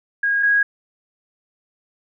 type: tone pair in turn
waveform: sine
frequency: 1636 / 1647.4 Hz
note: G#6 / G#6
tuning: -26 / -14 cents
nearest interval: unison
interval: 12 cents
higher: second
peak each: -16 / -13 dBFS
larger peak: second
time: 0.23-0.43 / 0.43-0.63 s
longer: neither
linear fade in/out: 5 ms
effects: none